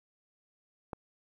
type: click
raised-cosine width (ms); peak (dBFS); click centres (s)
1; -23; 0.932
effects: 10-bit